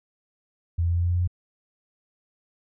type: tone with pitch steps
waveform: sine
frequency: 84.6 / 85.24 / 85.88 / 86.53 / 87.18 / 87.84 / 88.5 / 89.17 Hz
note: E2 / F2 / F2 / F2 / F2 / F2 / F2 / F2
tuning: +45 / -41 / -29 / -15 / -3 / +11 / +23 / +37 cents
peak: -20 dBFS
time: 0.78-1.276 s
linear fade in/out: 10 ms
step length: 62 ms
effects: none